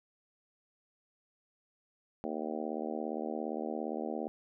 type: harmonic tone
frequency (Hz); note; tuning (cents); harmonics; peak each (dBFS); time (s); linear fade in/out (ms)
77.4; D#2; -9; 3 / 4 / 5 / 6 / 7 / 8 / 9 / 10; -40 / -41 / -42 / -43 / -43 / -44 / -45 / -45; 2.24-4.28; 0
effects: none